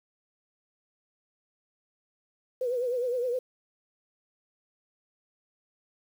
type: tone with vibrato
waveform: sine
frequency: 493.9 Hz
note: B4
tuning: in tune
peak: -26 dBFS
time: 2.61-3.39 s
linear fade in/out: 5 ms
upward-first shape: triangle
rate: 9.7 Hz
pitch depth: 95 cents each way
effects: 9-bit